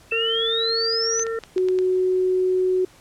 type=exponential sweep; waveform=sine; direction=up; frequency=2637 to 6272 Hz; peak=-21 dBFS; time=0.11-1.24 s; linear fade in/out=10 ms
type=harmonic tone; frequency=453.9 Hz; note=A#4; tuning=46 cents flat; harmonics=1 / 3 / 4; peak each=-24 / -34 / -36 dBFS; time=0.12-1.39 s; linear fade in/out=2 ms
type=clicks; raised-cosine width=0.2 ms; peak=-18 dBFS; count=6; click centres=1.195 / 1.267 / 1.437 / 1.58 / 1.686 / 1.788 s
type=tone; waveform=sine; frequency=370 Hz; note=F#4; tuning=in tune; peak=-17 dBFS; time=1.56-2.85 s; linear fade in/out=5 ms
effects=pink hiss -51 dBFS RMS until 3 s + low-pass 11000 Hz 12 dB/octave